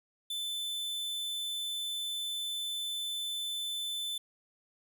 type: tone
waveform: 45% pulse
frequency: 3520 Hz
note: A7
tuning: in tune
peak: -34 dBFS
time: 0.3-4.18 s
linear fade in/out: 5 ms
effects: none